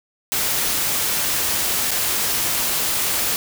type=noise with dropouts; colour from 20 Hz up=white; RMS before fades=-21 dBFS; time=0.32-3.36 s; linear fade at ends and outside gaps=0 ms; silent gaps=1.908-1.915 s; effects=none